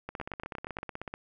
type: two click trains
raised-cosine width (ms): 0.5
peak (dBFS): -22 / -22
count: 6 / 18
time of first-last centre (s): 0.2-0.787 / 0.09-1.139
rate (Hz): 8.52 / 16.2
effects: none